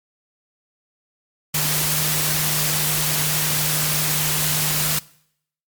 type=tone in noise; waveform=sine; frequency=152.3 Hz; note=D#3; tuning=37 cents flat; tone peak=-26 dBFS; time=1.54-4.99 s; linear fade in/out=5 ms; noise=white; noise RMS=-21 dBFS; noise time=1.54-4.99 s; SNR=-8 dB; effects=noise-tail reverb RT60 0.7 s tail -22 dB re dry + MP3 96 kbps